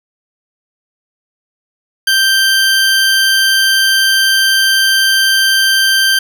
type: tone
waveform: 20% pulse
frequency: 1568 Hz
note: G6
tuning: in tune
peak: -4 dBFS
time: 2.07-6.19 s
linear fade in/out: 5 ms
effects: none